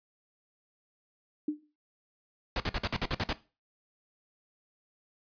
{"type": "tone with exponential decay", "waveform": "sine", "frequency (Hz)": 300, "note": "D4", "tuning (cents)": 37, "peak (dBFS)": -24, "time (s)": [1.48, 1.63], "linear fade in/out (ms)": 5, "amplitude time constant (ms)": 31}
{"type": "noise bursts", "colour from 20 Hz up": "pink", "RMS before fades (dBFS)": -30, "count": 9, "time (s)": [2.56, 3.329], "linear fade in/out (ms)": 2, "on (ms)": 41, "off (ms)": 50}
{"effects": ["noise-tail reverb RT60 0.3 s tail -17 dB re dry", "resampled to 11025 Hz"]}